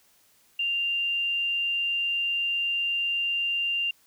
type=tone; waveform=sine; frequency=2788 Hz; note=F7; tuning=4 cents flat; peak=-24 dBFS; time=0.59-3.91 s; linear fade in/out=5 ms; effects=white hiss -62 dBFS RMS until 4.06 s